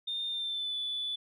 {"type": "tone with pitch glide", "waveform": "sine", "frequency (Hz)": [3627, 3473], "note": ["A#7", "A7"], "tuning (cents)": [-48, -23], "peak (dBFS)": -31, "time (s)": [0.07, 1.16], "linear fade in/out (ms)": 10, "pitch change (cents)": -75, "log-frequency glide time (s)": [0.28, 0.76], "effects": ["tanh soft clip ceiling -27 dBFS"]}